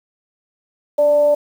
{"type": "tone with frequency modulation", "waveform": "sine", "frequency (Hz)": 587.3, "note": "D5", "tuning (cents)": 0, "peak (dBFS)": -10, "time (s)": [0.98, 1.35], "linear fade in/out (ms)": 10, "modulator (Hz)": 301, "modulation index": 0.23, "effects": ["high-pass 300 Hz 12 dB/octave", "7-bit"]}